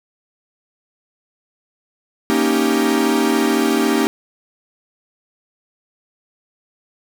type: chord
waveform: 45% pulse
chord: Eb dominant seventh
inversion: second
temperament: equal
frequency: 233.1 / 277.2 / 311.1 / 392 Hz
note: Bb3 / Db4 / Eb4 / G4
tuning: 0 / 0 / 0 / 0 cents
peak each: -20 dBFS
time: 2.3-4.07 s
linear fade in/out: 0 ms
effects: 7-bit